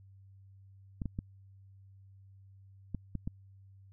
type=clicks; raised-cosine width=5 ms; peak=-23 dBFS; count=6; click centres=1.018 / 1.057 / 1.189 / 2.947 / 3.153 / 3.275 s; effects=added 97 Hz sine -54 dBFS peak until 3.92 s